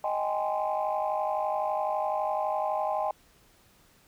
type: chord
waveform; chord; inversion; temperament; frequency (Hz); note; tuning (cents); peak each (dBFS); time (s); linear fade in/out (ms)
sine; Ab major seventh; second; just; 623 / 778.7 / 830.6 / 1038.3; Eb5 / G5 / Ab5 / C6; +2 / -12 / 0 / -14; -30 / -31 / -31 / -34; 0.04-3.11; 2
effects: tanh soft clip ceiling -18 dBFS + pink hiss -61 dBFS RMS until 4.07 s